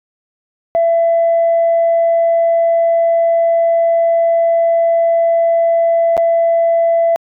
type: tone with dropouts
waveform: sine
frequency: 670 Hz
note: E5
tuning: 28 cents sharp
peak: -8 dBFS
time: 0.75-7.16 s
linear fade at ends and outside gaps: 0 ms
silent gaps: 6.168-6.177 s
effects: tanh soft clip ceiling -6 dBFS